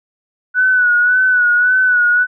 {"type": "tone with vibrato", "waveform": "sine", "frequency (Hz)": 1480, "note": "F#6", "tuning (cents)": 0, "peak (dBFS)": -9, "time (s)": [0.54, 2.27], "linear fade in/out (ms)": 50, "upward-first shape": "sine", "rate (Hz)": 1.8, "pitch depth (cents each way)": 45, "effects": []}